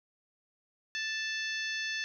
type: harmonic tone with a mistuned harmonic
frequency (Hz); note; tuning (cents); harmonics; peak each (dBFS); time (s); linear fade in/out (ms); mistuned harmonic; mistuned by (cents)
880; A5; 0; 2 / 3 / 4 / 5 / 6 / 7; -35 / -39 / -41 / -43 / -45 / -46; 0.95-2.04; 0; 4; -15
effects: none